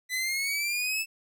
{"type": "exponential sweep", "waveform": "sawtooth", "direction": "up", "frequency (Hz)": [1992, 2645], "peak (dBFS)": -24, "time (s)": [0.09, 1.06], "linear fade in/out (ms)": 50, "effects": []}